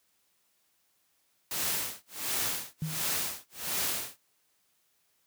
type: noise with tremolo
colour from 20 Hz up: white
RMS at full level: -30 dBFS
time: 1.51-4.18 s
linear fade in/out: 2 ms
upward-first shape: sine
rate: 1.4 Hz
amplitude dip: 100%
type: tone with exponential decay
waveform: sine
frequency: 157.2 Hz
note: D#3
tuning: 18 cents sharp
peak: -27 dBFS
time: 2.82-3.17 s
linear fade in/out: 0 ms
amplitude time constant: 76 ms
effects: white hiss -72 dBFS RMS until 5.26 s + high-pass 60 Hz 12 dB/octave